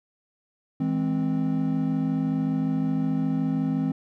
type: chord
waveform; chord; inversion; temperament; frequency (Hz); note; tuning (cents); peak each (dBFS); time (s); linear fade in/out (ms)
triangle; E augmented; none; equal with one note detuned; 162.26 / 207.7 / 261.6; E3 / G#3 / B#3; -27 / 0 / 0; -25 / -28 / -23; 0.8-3.92; 5
effects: none

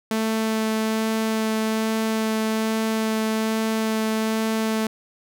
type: tone with vibrato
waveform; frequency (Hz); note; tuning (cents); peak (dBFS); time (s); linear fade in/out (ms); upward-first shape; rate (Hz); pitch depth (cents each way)
sawtooth; 220.4; A3; +3; -17; 0.11-4.87; 2; sine; 1.2; 8
effects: none

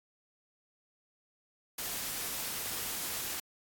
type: noise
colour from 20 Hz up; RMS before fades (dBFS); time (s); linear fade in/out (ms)
white; -37; 1.78-3.4; 5
effects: AAC 64 kbps

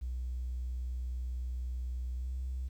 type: tone with pitch glide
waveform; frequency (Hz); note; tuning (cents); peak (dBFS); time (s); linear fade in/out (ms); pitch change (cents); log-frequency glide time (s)
triangle; 61.9 to 64.05; B1 to C2; +5 to -36; -30; 0.01-2.69; 20; +59; 2.15-2.34
effects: tanh soft clip ceiling -32 dBFS + 11-bit

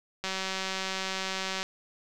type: click train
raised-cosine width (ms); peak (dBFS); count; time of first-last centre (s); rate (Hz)
0.2; -15; 265; 0.24-1.629; 190
effects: none

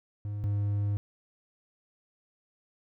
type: tone pair in turn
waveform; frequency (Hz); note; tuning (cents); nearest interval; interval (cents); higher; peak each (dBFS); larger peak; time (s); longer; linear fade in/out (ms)
triangle; 103.2 / 102.13; G#2 / G#2; -10 / -29; unison; 19; first; -30 / -24; second; 0.25-0.44 / 0.44-0.97; second; 0
effects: none

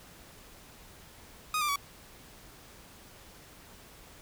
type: tone with pitch steps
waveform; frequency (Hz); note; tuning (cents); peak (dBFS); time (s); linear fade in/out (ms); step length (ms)
sawtooth; 1244.5 / 1188.3 / 1134.6; D#6 / D6 / C#6; 0 / +20 / +40; -24; 1.54-1.759; 2; 73
effects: pink hiss -53 dBFS RMS until 4.21 s

